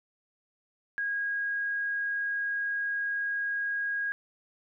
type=tone; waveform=sine; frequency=1639 Hz; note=G#6; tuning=23 cents flat; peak=-28 dBFS; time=0.98-4.12 s; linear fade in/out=0 ms; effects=none